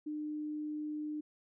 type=tone; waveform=sine; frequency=302 Hz; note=D4; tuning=48 cents sharp; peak=-36 dBFS; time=0.06-1.21 s; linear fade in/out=10 ms; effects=none